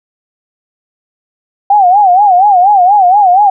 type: tone with vibrato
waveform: sine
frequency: 770 Hz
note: G5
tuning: 31 cents flat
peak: -3 dBFS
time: 1.7-3.5 s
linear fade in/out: 5 ms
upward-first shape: sine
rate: 4.2 Hz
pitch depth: 150 cents each way
effects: none